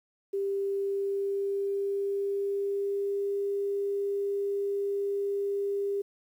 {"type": "tone with pitch glide", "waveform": "sine", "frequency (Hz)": [395.3, 400.4], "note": ["G4", "G4"], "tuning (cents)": [15, 37], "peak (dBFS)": -27, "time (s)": [0.33, 6.02], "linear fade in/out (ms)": 10, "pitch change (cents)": 22, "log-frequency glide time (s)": [0.63, 3.37], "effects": ["10-bit"]}